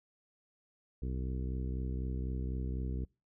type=harmonic tone; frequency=64 Hz; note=C2; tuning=38 cents flat; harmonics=1 / 2 / 3 / 4 / 5 / 6 / 7; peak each=-35 / -41 / -45 / -47 / -49 / -51 / -52 dBFS; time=1.02-3.05 s; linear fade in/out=5 ms; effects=noise-tail reverb RT60 0.3 s tail -26 dB re dry